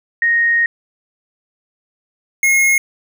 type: tone pair in turn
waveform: sine / square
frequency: 1864.7 / 2158 Hz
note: A#6 / C#7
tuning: 0 / -47 cents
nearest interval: minor third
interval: 253 cents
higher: second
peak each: -11 dBFS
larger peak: neither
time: 0.22-0.66 / 2.43-2.78 s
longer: first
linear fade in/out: 2 ms
effects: none